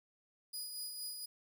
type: tone with tremolo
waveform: 20% pulse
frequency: 4935 Hz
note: D#8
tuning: 15 cents flat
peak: -34 dBFS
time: 0.53-1.26 s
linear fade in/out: 10 ms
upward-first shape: sine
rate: 4.3 Hz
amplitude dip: 40%
effects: none